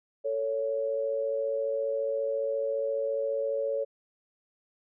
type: tone pair together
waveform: sine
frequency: 444.3 / 558.9 Hz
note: A4 / C#5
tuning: +17 / +14 cents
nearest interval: major third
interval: 397 cents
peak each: -32 / -28 dBFS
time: 0.24-3.85 s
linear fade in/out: 20 ms
effects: none